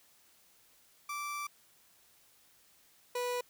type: tone pair in turn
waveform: 30% pulse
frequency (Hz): 1168 / 491.1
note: D6 / B4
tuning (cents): -10 / -10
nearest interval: octave + minor third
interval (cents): 1500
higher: first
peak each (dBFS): -34 / -30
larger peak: second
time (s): 1.09-1.47 / 3.15-3.41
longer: first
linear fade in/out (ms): 5
effects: white hiss -65 dBFS RMS until 3.49 s